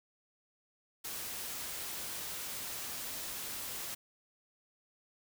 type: noise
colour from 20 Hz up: white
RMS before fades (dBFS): -41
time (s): 1.04-3.95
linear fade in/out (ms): 10
effects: none